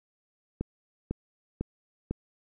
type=click train; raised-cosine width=3 ms; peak=-17 dBFS; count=4; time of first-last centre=0.61-2.11 s; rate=2 Hz; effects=none